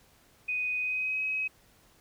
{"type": "tone with pitch glide", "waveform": "sine", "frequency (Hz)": [2493, 2544], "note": ["D#7", "D#7"], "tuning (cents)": [3, 38], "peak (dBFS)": -28, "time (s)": [0.48, 1.48], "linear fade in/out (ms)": 10, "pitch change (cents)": 35, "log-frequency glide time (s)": [0.79, 1.22], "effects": ["pink hiss -62 dBFS RMS until 2 s"]}